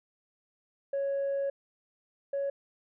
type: tone pair in turn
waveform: sine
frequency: 554.4 / 557 Hz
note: C#5 / C#5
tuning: 0 / +8 cents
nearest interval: unison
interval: 8 cents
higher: second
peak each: -26 / -27 dBFS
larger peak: first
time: 0.93-1.5 / 2.33-2.5 s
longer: first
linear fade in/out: 5 ms
effects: tanh soft clip ceiling -26 dBFS

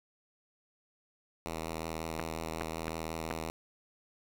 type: tone with vibrato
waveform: 5% pulse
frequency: 80.9 Hz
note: E2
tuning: 32 cents flat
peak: -25 dBFS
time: 1.46-3.5 s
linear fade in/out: 0 ms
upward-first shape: triangle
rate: 5.5 Hz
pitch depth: 26 cents each way
type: clicks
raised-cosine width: 0.5 ms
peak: -18 dBFS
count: 4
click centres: 2.196 / 2.612 / 2.881 / 3.31 s
effects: none

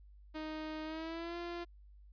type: tone with pitch glide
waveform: sawtooth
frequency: 311.1 to 345.2 Hz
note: D#4 to F4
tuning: 0 to -20 cents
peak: -36 dBFS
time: 0.34-1.65 s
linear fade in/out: 20 ms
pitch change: +180 cents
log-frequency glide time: 0.84-1.37 s
effects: added 50 Hz sine -55 dBFS peak until 2.12 s + resampled to 11025 Hz

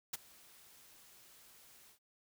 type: noise with ADSR envelope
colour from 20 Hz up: white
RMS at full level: -37 dBFS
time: 0.13-1.99 s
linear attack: 8 ms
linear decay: 23 ms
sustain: -24 dB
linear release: 95 ms
effects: none

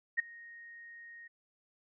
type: tone with ADSR envelope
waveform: sine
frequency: 1864.7 Hz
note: A#6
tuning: in tune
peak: -24 dBFS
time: 0.17-1.28 s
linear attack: 23 ms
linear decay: 11 ms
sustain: -24 dB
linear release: 11 ms
effects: none

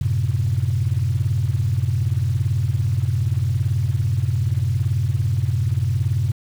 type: chord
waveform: sine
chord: F# diminished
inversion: none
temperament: equal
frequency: 92.5 / 110 / 130.81 Hz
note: F#2 / A2 / C3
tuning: 0 / 0 / 0 cents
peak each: -21 dBFS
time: 0.01-6.32 s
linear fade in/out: 5 ms
effects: tanh soft clip ceiling -10 dBFS + 7-bit

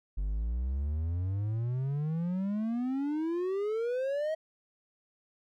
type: exponential sweep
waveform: triangle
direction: up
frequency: 47.12 to 643 Hz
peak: -27 dBFS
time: 0.17-4.35 s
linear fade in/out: 10 ms
effects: none

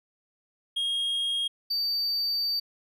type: tone pair in turn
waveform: triangle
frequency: 3257 / 4614 Hz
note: G#7 / D8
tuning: -34 / -31 cents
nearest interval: tritone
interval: 603 cents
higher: second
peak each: -24 dBFS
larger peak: neither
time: 0.76-1.48 / 1.7-2.6 s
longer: second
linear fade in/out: 10 ms
effects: none

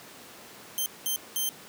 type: tone bursts at uneven times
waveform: 5% pulse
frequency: 3136 Hz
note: G7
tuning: in tune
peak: -18 dBFS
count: 3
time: 0.78-0.86 / 1.06-1.16 / 1.36-1.49 s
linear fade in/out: 0 ms
effects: pink hiss -47 dBFS RMS until 1.68 s + high-pass 200 Hz 12 dB/octave

